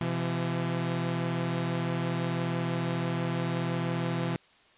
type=tone pair together; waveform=sawtooth; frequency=128.2 / 168.92 Hz; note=C3 / E3; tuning=-35 / +43 cents; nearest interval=perfect fourth; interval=478 cents; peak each=-28 / -26 dBFS; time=0.01-4.36 s; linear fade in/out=0 ms; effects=white hiss -60 dBFS RMS until 4.77 s + resampled to 8000 Hz